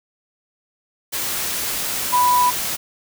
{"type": "tone in noise", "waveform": "sine", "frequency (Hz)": 987.8, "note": "B5", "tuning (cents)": 0, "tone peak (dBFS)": -13, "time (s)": [2.12, 2.51], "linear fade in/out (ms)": 20, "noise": "white", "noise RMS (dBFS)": -24, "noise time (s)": [1.12, 2.77], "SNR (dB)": 8, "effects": []}